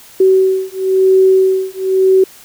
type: beating tone pair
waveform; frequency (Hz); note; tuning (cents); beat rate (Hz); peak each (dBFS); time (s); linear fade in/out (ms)
sine; 378.7 / 379.68; F#4 / F#4; +40 / +45; 0.98; -11; 0.2-2.24; 5
effects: white hiss -40 dBFS RMS until 2.44 s